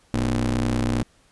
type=ring-modulated tone; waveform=25% pulse; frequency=62.9 Hz; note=B1; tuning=32 cents sharp; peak=-14 dBFS; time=0.14-1.03 s; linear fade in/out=0 ms; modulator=172 Hz; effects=pink hiss -59 dBFS RMS until 1.31 s + resampled to 24000 Hz